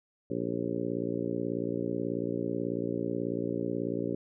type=harmonic tone with a mistuned harmonic; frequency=58.27 Hz; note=A#1; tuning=in tune; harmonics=2 / 3 / 4 / 5 / 6 / 7 / 8 / 9; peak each=-41 / -38 / -38 / -35 / -37 / -36 / -41 / -41 dBFS; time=0.3-4.15 s; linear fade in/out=5 ms; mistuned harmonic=9; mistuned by=+58 cents; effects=none